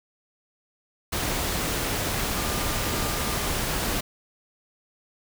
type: tone in noise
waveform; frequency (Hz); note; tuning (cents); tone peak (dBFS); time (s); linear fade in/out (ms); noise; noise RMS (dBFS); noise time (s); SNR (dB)
sine; 1202; D6; +40; -38; 2.35-3.48; 10; pink; -27; 1.12-4.01; -14
effects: none